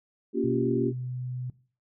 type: chord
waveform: sine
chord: G half-diminished seventh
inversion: first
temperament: just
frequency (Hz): 235.2 / 282.2 / 352.8 / 392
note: Bb3 / Db4 / F4 / G4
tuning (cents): +16 / +31 / +18 / 0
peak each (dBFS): -29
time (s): 0.33-0.93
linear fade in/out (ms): 50
type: tone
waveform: sine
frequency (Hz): 125.8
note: B2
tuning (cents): +32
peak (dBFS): -31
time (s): 0.44-1.5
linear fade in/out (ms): 2
effects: noise-tail reverb RT60 0.4 s tail -18 dB re dry